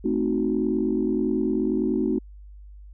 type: chord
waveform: sine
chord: A diminished seventh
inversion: none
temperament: equal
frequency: 220 / 261.6 / 311.1 / 370 Hz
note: A3 / C4 / Eb4 / Gb4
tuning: 0 / 0 / 0 / 0 cents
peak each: -26 dBFS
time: 0.04-2.19 s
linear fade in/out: 10 ms
effects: tanh soft clip ceiling -11 dBFS + added 50 Hz sine -41 dBFS peak until 2.93 s